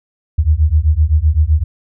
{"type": "beating tone pair", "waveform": "sine", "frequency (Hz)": [73.42, 81.22], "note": ["D2", "E2"], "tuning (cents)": [0, -25], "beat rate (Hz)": 7.8, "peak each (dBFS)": -12, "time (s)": [0.38, 1.64], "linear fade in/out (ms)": 10, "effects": []}